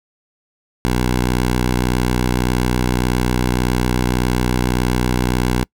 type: tone with vibrato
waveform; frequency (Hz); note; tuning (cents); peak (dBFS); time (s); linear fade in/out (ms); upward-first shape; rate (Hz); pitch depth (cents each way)
10% pulse; 61.74; B1; 0; -7; 0.85-5.64; 0; triangle; 7.4; 24
effects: noise-tail reverb RT60 0.1 s tail -26 dB re dry